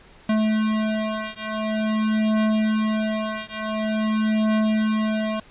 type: beating tone pair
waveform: square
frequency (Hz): 216.6 / 217.07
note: A3 / A3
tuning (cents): -27 / -23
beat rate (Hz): 0.47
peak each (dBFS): -24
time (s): 0.29-5.4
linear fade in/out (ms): 5
effects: pink hiss -50 dBFS RMS until 5.5 s + resampled to 8000 Hz